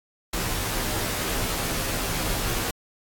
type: noise with comb filter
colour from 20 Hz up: pink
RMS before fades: -27 dBFS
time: 0.33-2.71 s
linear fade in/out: 5 ms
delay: 14 ms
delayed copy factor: -1
effects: AAC 64 kbps